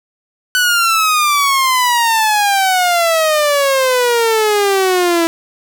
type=exponential sweep; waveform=sawtooth; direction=down; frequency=1500 to 329.6 Hz; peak=-7 dBFS; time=0.55-5.27 s; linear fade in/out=0 ms; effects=none